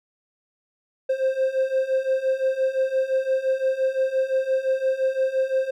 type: beating tone pair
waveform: triangle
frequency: 523.3 / 529.1 Hz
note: C5 / C5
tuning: 0 / +19 cents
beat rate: 5.8 Hz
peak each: -23 / -20 dBFS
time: 1.09-5.71 s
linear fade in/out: 10 ms
effects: none